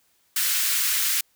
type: high-pass noise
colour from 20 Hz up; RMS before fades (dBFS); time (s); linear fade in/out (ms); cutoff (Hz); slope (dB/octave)
white; -23; 0.36-1.21; 5; 1400; 24
effects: white hiss -65 dBFS RMS until 1.35 s